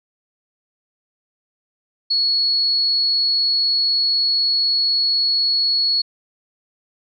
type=tone; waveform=sine; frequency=4364 Hz; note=C#8; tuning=28 cents flat; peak=-15 dBFS; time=2.1-6.02 s; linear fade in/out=10 ms; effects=none